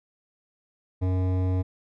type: tone with hard clipping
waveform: triangle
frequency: 92.4 Hz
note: F#2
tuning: 2 cents flat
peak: -24 dBFS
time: 1.01-1.63 s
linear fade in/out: 20 ms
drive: 18 dB
effects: none